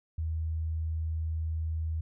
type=tone; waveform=sine; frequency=80 Hz; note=D#2; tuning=49 cents sharp; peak=-29 dBFS; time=0.18-2.01 s; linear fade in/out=5 ms; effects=none